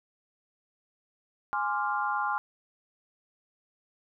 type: chord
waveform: sine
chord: D half-diminished seventh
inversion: second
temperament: equal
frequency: 830.6 / 1046.5 / 1174.7 / 1396.9 Hz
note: Ab5 / C6 / D6 / F6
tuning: 0 / 0 / 0 / 0 cents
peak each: -31 / -32 / -35 / -32 dBFS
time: 1.53-2.38 s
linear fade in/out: 0 ms
effects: none